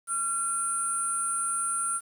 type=tone cluster; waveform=sine; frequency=1371 / 8850 / 9990 Hz; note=F6 / C#9 / D#9; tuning=-32 / -4 / +6 cents; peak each=-30 dBFS; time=0.07-2.01 s; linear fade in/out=50 ms; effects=tanh soft clip ceiling -19 dBFS + 9-bit